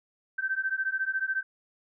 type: beating tone pair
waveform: sine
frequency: 1544 / 1558 Hz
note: G6 / G6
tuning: -27 / -11 cents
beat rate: 14 Hz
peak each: -30 / -30 dBFS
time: 0.38-1.43 s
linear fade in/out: 10 ms
effects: none